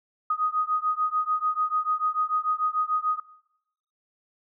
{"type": "beating tone pair", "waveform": "sine", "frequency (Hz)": [1244.5, 1251.3], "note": ["D#6", "D#6"], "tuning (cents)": [0, 9], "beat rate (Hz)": 6.8, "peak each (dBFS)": -26, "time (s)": [0.3, 3.2], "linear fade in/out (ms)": 5, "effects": ["noise-tail reverb RT60 0.8 s tail -19 dB re dry"]}